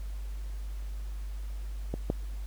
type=clicks; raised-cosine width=2 ms; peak=-19 / -14 dBFS; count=2; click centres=1.94 / 2.101 s; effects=added 50 Hz sine -34 dBFS peak until 2.46 s + pink hiss -56 dBFS RMS until 2.46 s